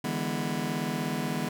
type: chord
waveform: sawtooth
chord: E dominant seventh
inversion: third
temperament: just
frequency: 148.33 / 164.81 / 206 / 247.2 Hz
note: D3 / E3 / G#3 / B3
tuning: +18 / 0 / -14 / +2 cents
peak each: -32 / -30 / -30 / -29 dBFS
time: 0.04-1.49 s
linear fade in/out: 5 ms
effects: none